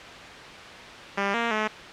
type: tone with pitch steps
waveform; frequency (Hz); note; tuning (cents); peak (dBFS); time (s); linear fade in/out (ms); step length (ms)
5% pulse; 198.9 / 233.3 / 215.1; G3 / A#3 / A3; +25 / +2 / -39; -12; 1.17-1.68; 10; 170
effects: white hiss -40 dBFS RMS until 1.92 s + low-pass 3000 Hz 12 dB/octave